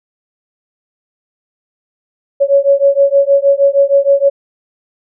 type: beating tone pair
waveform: sine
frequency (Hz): 554.4 / 560.8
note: C#5 / C#5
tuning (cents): 0 / +20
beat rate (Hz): 6.4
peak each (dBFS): -10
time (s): 2.4-4.3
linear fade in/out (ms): 20
effects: none